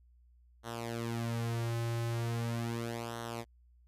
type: tone with flanger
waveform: sawtooth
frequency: 116.54 Hz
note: A#2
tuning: in tune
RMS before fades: -36 dBFS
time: 0.63-3.45 s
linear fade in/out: 50 ms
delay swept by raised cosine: 0.41 to 4.41 ms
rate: 0.39 Hz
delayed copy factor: -0.75
effects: added 60 Hz sine -60 dBFS peak until 3.87 s + resampled to 32000 Hz